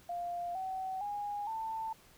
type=tone with pitch steps; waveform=sine; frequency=698.5 / 757.3 / 821.1 / 890.3 Hz; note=F5 / F#5 / G#5 / A5; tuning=0 / +40 / -20 / +20 cents; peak=-35 dBFS; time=0.09-1.93 s; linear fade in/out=5 ms; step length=460 ms; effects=pink hiss -61 dBFS RMS until 2.17 s